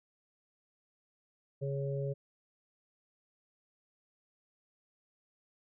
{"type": "harmonic tone", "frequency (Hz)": 138.59, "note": "C#3", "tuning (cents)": 0, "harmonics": [1, 3, 4], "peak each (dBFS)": [-34, -39, -40], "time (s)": [1.61, 2.14], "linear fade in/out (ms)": 20, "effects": []}